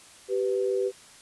sine tone pair together, 388.8 / 495.7 Hz, G4 / B4, -14 / +6 cents, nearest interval major third, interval 420 cents, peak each -25 / -28 dBFS, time 0.28-0.92 s, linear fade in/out 50 ms, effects white hiss -51 dBFS RMS until 1.21 s + resampled to 24000 Hz

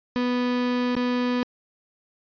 35% pulse tone with dropouts, 246.9 Hz, B3, in tune, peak -20 dBFS, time 0.16-1.43 s, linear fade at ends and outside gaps 0 ms, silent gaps 0.953-0.966 s, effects resampled to 11025 Hz

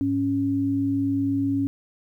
sine tone pair together, 104.9 / 277 Hz, G#2 / C#4, +18 / -1 cents, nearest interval octave + perfect fourth, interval 1681 cents, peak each -29 / -21 dBFS, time 0.01-1.67 s, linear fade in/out 0 ms, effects 10-bit

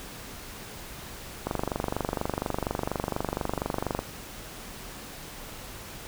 click train, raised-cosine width 1 ms, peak -13 dBFS, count 62, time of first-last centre 1.47-3.991 s, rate 24.2 Hz, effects pink hiss -42 dBFS RMS until 6.07 s

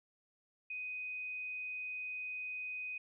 sine tone, 2500 Hz, D#7, 8 cents sharp, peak -39 dBFS, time 0.7-2.98 s, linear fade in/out 5 ms, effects none

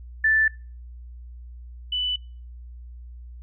sine tone pair in turn, 1760 / 2984 Hz, A6 / F#7, 0 / +14 cents, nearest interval major sixth, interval 914 cents, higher second, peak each -16 / -23 dBFS, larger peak first, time 0.24-0.48 / 1.92-2.16 s, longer neither, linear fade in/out 5 ms, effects noise-tail reverb RT60 0.4 s tail -25 dB re dry + added 60 Hz sine -38 dBFS peak until 3.42 s

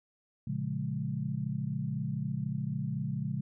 sine chord, Bb minor seventh, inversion none, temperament equal with one note detuned, 116.54 / 140.53 / 174.61 / 207.7 Hz, Bb2 / Db3 / F3 / Ab3, 0 / +24 / 0 / 0 cents, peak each -38 / -34 / -38 / -38 dBFS, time 0.47-3.41 s, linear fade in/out 5 ms, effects none

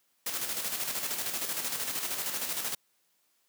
white noise with tremolo, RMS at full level -32 dBFS, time 0.26-2.75 s, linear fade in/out 5 ms, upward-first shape square, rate 13 Hz, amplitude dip 45%, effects white hiss -72 dBFS RMS until 3.48 s + high-pass 150 Hz 12 dB/octave

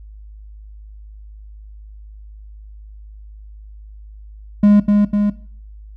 triangle tone with echo, 206.1 Hz, G#3, 13 cents flat, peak -5 dBFS, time 4.63-4.8 s, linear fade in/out 5 ms, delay 250 ms, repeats 2, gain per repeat -3 dB, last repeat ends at 5.3 s, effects noise-tail reverb RT60 0.5 s tail -18 dB re dry + added 52 Hz sine -35 dBFS peak until 5.96 s

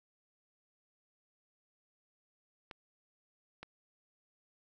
clicks, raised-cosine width 0.3 ms, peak -29 dBFS, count 2, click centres 2.712 / 3.63 s, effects none

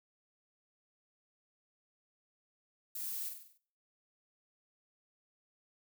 violet noise with echo, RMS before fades -41 dBFS, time 2.95-3.29 s, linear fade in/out 5 ms, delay 48 ms, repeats 6, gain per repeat -5 dB, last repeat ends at 3.578 s, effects noise-tail reverb RT60 0.5 s tail -19 dB re dry

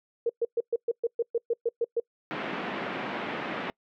sine tone bursts, 466.2 Hz, A#4, in tune, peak -22 dBFS, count 12, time 0.26-2 s, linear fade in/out 5 ms, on 35 ms, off 120 ms
pink band-pass noise, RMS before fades -34 dBFS, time 2.31-3.7 s, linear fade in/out 0 ms, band 190 to 2800 Hz, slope 24 dB/octave
effects noise-tail reverb RT60 0.1 s tail -26 dB re dry

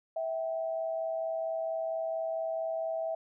sine tone pair together, 652.6 / 777 Hz, E5 / G5, -18 / -16 cents, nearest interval minor third, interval 302 cents, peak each -31 / -40 dBFS, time 0.16-3.15 s, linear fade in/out 5 ms, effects none

